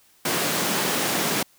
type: high-pass noise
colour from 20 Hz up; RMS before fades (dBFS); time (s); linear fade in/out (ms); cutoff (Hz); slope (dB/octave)
pink; -24; 0.25-1.43; 5; 160; 24
effects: white hiss -58 dBFS RMS until 1.58 s